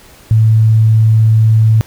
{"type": "tone", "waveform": "sine", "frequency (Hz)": 110.5, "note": "A2", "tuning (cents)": 8, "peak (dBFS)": -5, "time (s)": [0.31, 1.81], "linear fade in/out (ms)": 0, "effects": ["pink hiss -41 dBFS RMS until 1.86 s"]}